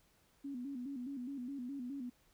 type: tone with vibrato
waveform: sine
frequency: 262 Hz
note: C4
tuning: 2 cents sharp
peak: -40 dBFS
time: 0.44-2.1 s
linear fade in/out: 10 ms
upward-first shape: square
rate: 4.8 Hz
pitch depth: 110 cents each way
effects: pink hiss -71 dBFS RMS until 2.33 s